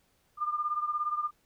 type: beating tone pair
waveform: sine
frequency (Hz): 1200 / 1217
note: D6 / D#6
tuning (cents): +37 / -39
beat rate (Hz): 17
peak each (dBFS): -30 / -34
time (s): 0.37-1.31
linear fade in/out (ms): 50
effects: pink hiss -70 dBFS RMS until 1.45 s